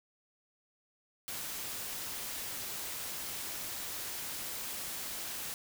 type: noise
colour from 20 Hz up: white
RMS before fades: -40 dBFS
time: 1.28-5.54 s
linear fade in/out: 0 ms
effects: none